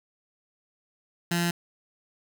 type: tone with notch filter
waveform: 15% pulse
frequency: 172.2 Hz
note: F3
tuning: 24 cents flat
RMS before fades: -26 dBFS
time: 1.31-1.51 s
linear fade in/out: 5 ms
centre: 490 Hz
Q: 0.55
effects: 9-bit